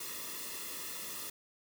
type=noise with comb filter; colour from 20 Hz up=white; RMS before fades=-42 dBFS; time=0-1.3 s; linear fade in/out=5 ms; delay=1.3 ms; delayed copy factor=-0.8; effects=none